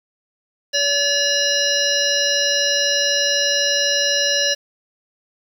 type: harmonic tone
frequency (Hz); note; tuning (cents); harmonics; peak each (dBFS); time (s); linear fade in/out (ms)
572; D5; -46; 1 / 3 / 5 / 7 / 9 / 10; -23 / -23 / -23 / -23 / -23 / -23; 0.73-4.55; 20
effects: 7-bit